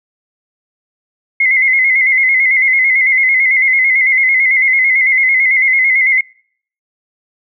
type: tone with vibrato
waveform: sine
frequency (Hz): 2093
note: C7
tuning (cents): 0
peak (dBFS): -8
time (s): 1.4-6.21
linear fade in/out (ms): 5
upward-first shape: square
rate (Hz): 9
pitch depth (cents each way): 49
effects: noise-tail reverb RT60 0.6 s tail -26 dB re dry